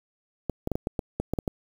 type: clicks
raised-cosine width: 2 ms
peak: -13 dBFS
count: 10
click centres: 0.497 / 0.674 / 0.717 / 0.755 / 0.871 / 0.992 / 1.2 / 1.336 / 1.388 / 1.478 s
effects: 7-bit